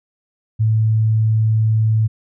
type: tone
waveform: sine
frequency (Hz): 110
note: A2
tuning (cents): 0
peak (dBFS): -12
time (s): 0.59-2.08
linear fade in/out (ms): 20
effects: none